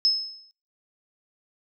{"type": "tone with exponential decay", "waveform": "sine", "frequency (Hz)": 5190, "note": "E8", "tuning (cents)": -28, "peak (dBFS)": -15, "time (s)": [0.05, 0.51], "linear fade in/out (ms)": 0, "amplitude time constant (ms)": 98, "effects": ["noise-tail reverb RT60 0.5 s tail -23 dB re dry"]}